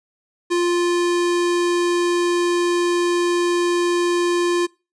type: tone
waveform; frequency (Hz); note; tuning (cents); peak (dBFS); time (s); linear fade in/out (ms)
square; 349.2; F4; 0; -17; 0.5-4.67; 20
effects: noise-tail reverb RT60 0.3 s tail -24 dB re dry + resampled to 22050 Hz